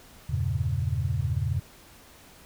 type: chord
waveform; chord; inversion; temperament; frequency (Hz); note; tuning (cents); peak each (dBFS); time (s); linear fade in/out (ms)
sine; E diminished seventh; none; equal; 82.41 / 98 / 116.54 / 138.59; E2 / G2 / Bb2 / Db3; 0 / 0 / 0 / 0; -30; 0.29-1.6; 10
effects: pink hiss -52 dBFS RMS until 2.45 s